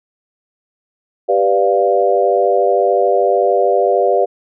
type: chord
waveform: sine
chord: G dominant seventh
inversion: none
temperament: equal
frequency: 392 / 493.9 / 587.3 / 698.5 Hz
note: G4 / B4 / D5 / F5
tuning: 0 / 0 / 0 / 0 cents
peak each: -16 dBFS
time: 1.28-4.26 s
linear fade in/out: 20 ms
effects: none